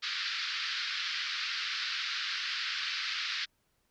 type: band-pass noise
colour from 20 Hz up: white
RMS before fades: -35 dBFS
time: 0.02-3.46 s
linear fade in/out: 20 ms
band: 1300 to 4900 Hz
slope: 48 dB/octave
effects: pink hiss -75 dBFS RMS until 3.9 s